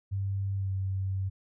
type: tone with pitch glide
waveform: sine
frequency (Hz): 98 to 95.82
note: G2 to G2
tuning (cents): 0 to -39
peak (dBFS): -28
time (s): 0.11-1.3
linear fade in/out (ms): 20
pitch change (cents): -39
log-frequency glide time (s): 0.56-0.71
effects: none